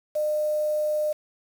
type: tone with quantisation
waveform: sine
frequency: 606 Hz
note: D#5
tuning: 46 cents flat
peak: -22 dBFS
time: 0.15-1.13 s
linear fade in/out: 10 ms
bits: 7
effects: none